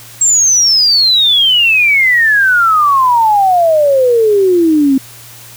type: exponential sweep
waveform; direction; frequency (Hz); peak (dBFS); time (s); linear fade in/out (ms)
sine; down; 7600 to 261.6; -6; 0.21-4.98; 5
effects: added 117 Hz sine -40 dBFS peak until 5.56 s + white hiss -35 dBFS RMS until 5.56 s